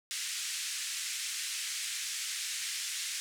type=band-pass noise; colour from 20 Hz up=white; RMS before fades=-37 dBFS; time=0.11-3.2 s; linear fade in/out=0 ms; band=1800 to 8900 Hz; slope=24 dB/octave; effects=none